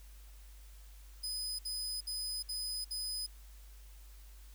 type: tone bursts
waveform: sawtooth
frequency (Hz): 5010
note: D#8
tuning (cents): +11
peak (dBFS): -34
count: 5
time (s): 1.23-3.266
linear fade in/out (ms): 10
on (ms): 360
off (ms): 59
effects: added 50 Hz sine -51 dBFS peak until 4.54 s + white hiss -63 dBFS RMS until 4.54 s